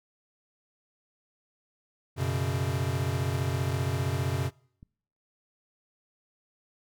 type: chord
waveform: square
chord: F# suspended fourth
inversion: none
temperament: equal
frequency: 92.5 / 123.47 / 138.59 Hz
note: F#2 / B2 / C#3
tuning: 0 / 0 / 0 cents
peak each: -32 dBFS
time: 2.16-4.51 s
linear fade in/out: 50 ms
type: click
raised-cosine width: 5 ms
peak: -36 dBFS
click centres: 4.829 s
effects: noise-tail reverb RT60 0.7 s tail -26 dB re dry